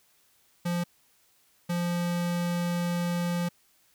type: tone bursts at uneven times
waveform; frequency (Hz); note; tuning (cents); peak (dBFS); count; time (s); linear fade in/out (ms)
square; 174; F3; -6; -27; 2; 0.65-0.84 / 1.69-3.49; 10
effects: white hiss -65 dBFS RMS until 3.94 s